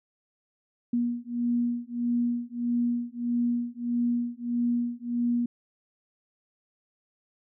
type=beating tone pair; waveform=sine; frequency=238.7 / 240.3 Hz; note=A#3 / B3; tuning=+41 / -47 cents; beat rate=1.6 Hz; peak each=-28 dBFS; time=0.93-5.46 s; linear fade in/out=5 ms; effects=none